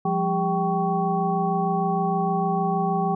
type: tone cluster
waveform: sine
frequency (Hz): 174.1 / 200.6 / 401.3 / 775 / 1117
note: F3 / G3 / G4 / G5 / C#6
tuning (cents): -5 / +40 / +41 / -20 / +13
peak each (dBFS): -25 / -31 / -28 / -24 / -31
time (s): 0.05-3.15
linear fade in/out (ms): 5
effects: none